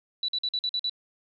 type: tone bursts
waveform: sine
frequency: 3951 Hz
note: B7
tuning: in tune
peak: -25 dBFS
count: 7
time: 0.23-0.896 s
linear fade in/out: 2 ms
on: 54 ms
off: 48 ms
effects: none